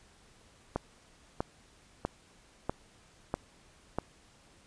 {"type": "click train", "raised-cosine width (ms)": 1, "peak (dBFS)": -16, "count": 6, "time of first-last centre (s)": [0.76, 3.986], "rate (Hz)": 1.55, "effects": ["pink hiss -61 dBFS RMS until 4.66 s", "resampled to 22050 Hz"]}